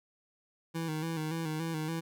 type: tone with vibrato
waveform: 25% pulse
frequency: 160 Hz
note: D#3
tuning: 49 cents sharp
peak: -29 dBFS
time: 0.74-2.01 s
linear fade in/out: 20 ms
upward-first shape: square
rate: 3.5 Hz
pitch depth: 49 cents each way
effects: none